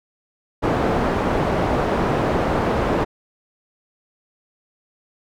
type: low-pass noise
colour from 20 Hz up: white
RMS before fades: -20 dBFS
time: 0.62-3.05 s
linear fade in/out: 20 ms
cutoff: 720 Hz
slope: 12 dB/octave
effects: none